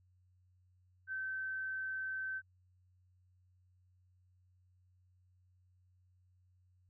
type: tone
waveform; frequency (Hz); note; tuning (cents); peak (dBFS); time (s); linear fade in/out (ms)
sine; 1541; G6; -30; -37; 1.07-2.42; 50
effects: added 91 Hz sine -67 dBFS peak until 6.89 s